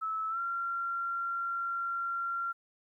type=tone with pitch glide; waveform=sine; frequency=1304 to 1375.2 Hz; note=E6 to F6; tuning=-19 to -27 cents; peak=-31 dBFS; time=0.01-2.53 s; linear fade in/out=20 ms; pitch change=+92 cents; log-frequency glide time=0.29-0.39 s; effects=12-bit